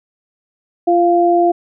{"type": "tone pair together", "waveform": "sine", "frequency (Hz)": [345.4, 696], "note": ["F4", "F5"], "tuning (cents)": [-19, -6], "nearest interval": "octave", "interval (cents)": 1213, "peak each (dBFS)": -12, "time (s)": [0.87, 1.52], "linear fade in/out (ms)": 10, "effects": []}